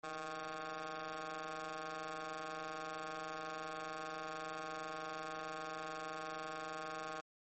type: ring-modulated tone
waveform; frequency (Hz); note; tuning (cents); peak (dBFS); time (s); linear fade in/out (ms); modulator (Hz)
15% pulse; 154.4; D#3; -13; -33; 0.03-7.21; 10; 938
effects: MP3 32 kbps